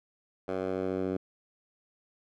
10% pulse tone with band-pass filter sweep, 93.8 Hz, F#2, 24 cents sharp, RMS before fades -32 dBFS, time 0.48-1.17 s, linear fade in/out 5 ms, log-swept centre 620 to 320 Hz, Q 1.1, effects none

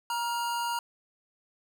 square tone pair together, 946.1 / 1400 Hz, A#5 / F6, +25 / +4 cents, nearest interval perfect fifth, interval 679 cents, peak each -30 / -38 dBFS, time 0.1-0.79 s, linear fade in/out 2 ms, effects none

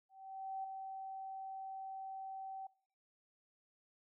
sine tone with ADSR envelope, 770 Hz, G5, 31 cents flat, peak -38 dBFS, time 0.09-2.67 s, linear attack 550 ms, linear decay 5 ms, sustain -5 dB, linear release 6 ms, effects noise-tail reverb RT60 0.5 s tail -22 dB re dry

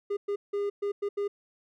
triangle tone bursts at uneven times, 405.6 Hz, G#4, 41 cents flat, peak -25 dBFS, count 6, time 0.1-0.17 / 0.28-0.36 / 0.53-0.7 / 0.82-0.92 / 1.02-1.09 / 1.17-1.28 s, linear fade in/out 10 ms, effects none

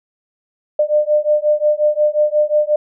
sine beating tone pair, 598 / 603.6 Hz, D5 / D5, +31 / +47 cents, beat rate 5.6 Hz, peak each -15 dBFS, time 0.79-2.76 s, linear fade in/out 5 ms, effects none

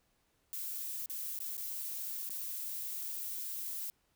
violet noise with dropouts, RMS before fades -40 dBFS, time 0.53-3.9 s, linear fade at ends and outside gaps 0 ms, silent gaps 1.059-1.098 / 1.389-1.403 / 1.568-1.578 / 2.291-2.303 s, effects pink hiss -75 dBFS RMS until 4.15 s

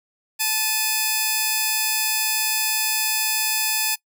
5% pulse tone pair together, 874 / 2485 Hz, A5 / D#7, -12 / -3 cents, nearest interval octave + tritone, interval 1809 cents, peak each -12 dBFS, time 0.39-3.96 s, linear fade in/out 20 ms, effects noise-tail reverb RT60 0.1 s tail -23 dB re dry

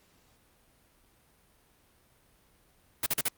white noise bursts, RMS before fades -27 dBFS, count 4, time 3.03-3.285 s, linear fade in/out 5 ms, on 33 ms, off 41 ms, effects pink hiss -65 dBFS RMS until 3.37 s + Opus 48 kbps

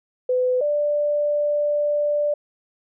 sine tone pair in turn, 504 / 588.7 Hz, B4 / D5, +35 / +4 cents, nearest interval minor third, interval 269 cents, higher second, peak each -17 / -18 dBFS, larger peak first, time 0.29-0.61 / 0.61-2.34 s, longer second, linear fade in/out 5 ms, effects none

